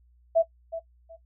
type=tone with echo; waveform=sine; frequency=659.3 Hz; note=E5; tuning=in tune; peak=-16 dBFS; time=0.35-0.43 s; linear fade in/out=20 ms; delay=370 ms; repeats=2; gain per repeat=-13 dB; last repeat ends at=1.17 s; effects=noise-tail reverb RT60 0.1 s tail -20 dB re dry + added 60 Hz sine -57 dBFS peak until 1.25 s